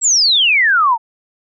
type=exponential sweep; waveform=sine; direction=down; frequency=7902 to 872 Hz; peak=-9 dBFS; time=0.01-0.98 s; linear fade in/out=50 ms; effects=none